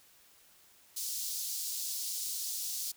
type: high-pass noise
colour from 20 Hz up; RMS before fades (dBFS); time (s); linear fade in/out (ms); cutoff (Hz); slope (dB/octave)
pink; -37; 0.96-2.92; 10; 4600; 24
effects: white hiss -62 dBFS RMS until 2.96 s